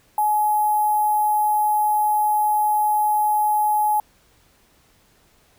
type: tone with sample-and-hold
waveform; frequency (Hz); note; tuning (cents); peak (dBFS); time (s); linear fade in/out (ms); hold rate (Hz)
sine; 845; G#5; +30; -16; 0.18-4; 2; 11025
effects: pink hiss -58 dBFS RMS until 5.58 s